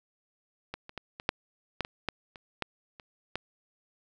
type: clicks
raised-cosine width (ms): 0.3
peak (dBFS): -20 / -28 / -21 / -24 / -8 / -14 / -21 / -13 / -29 / -14 / -30 / -16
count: 12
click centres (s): 0.74 / 0.894 / 0.977 / 1.199 / 1.291 / 1.807 / 1.849 / 2.087 / 2.358 / 2.623 / 2.998 / 3.356
effects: none